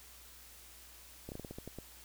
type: slowing click train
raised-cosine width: 2 ms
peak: -30 dBFS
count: 9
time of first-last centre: 1.29-1.786 s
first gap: 29 ms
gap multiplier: 1.21
effects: added 60 Hz sine -61 dBFS peak until 2.04 s + white hiss -56 dBFS RMS until 2.04 s